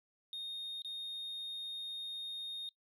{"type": "tone with dropouts", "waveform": "sine", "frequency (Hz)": 3696, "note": "A#7", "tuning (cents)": -16, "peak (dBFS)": -37, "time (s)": [0.33, 2.69], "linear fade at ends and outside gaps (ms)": 1, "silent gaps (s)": [0.82, 0.847], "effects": ["noise-tail reverb RT60 0.1 s tail -24 dB re dry", "tanh soft clip ceiling -39 dBFS"]}